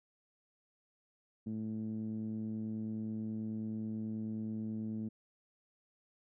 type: tone with low-pass filter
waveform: 10% pulse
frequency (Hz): 109.3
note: A2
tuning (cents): -11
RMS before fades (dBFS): -39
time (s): 1.46-5.09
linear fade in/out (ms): 10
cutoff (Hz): 230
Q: 3.2
effects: none